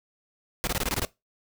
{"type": "noise bursts", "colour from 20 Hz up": "pink", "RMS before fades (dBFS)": -27, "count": 8, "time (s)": [0.64, 1.05], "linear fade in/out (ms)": 0, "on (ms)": 32, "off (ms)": 22, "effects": ["noise-tail reverb RT60 0.2 s tail -20 dB re dry"]}